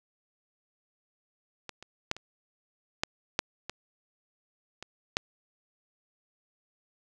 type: clicks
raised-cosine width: 0.2 ms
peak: -21 / -28 / -10 / -26 / -9 / -7 / -18 / -23 / -8 dBFS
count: 9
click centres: 1.693 / 1.826 / 2.114 / 2.166 / 3.035 / 3.391 / 3.696 / 4.826 / 5.169 s
effects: none